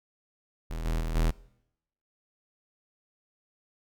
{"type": "tone with level steps", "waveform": "45% pulse", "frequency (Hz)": 40.42, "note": "E1", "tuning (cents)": -33, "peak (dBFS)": [-32, -26, -29, -22], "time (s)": [0.7, 1.31], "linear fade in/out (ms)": 10, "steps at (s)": [0.85, 1, 1.15], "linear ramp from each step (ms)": 10, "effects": ["noise-tail reverb RT60 0.8 s tail -22 dB re dry"]}